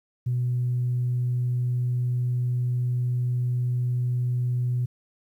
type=tone; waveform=sine; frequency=123.47 Hz; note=B2; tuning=in tune; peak=-21 dBFS; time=0.26-4.86 s; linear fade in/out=10 ms; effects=tanh soft clip ceiling -18 dBFS + 10-bit